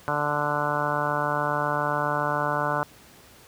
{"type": "harmonic tone", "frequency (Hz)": 147.3, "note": "D3", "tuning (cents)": 6, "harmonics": [1, 2, 3, 4, 5, 6, 7, 8, 9, 10], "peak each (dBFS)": [-33, -36, -36, -30, -33, -31, -30, -33, -33, -31], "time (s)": [0.08, 2.83], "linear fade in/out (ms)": 0, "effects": ["pink hiss -51 dBFS RMS until 3.47 s", "high-pass 60 Hz 12 dB/octave"]}